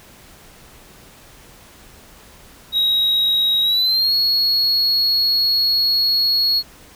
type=tone with pitch glide; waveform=triangle; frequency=3814 to 4331 Hz; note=A#7 to C#8; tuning=+39 to -41 cents; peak=-13 dBFS; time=2.72-6.63 s; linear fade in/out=50 ms; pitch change=+220 cents; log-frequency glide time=3.63-4.13 s; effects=pink hiss -45 dBFS RMS until 6.95 s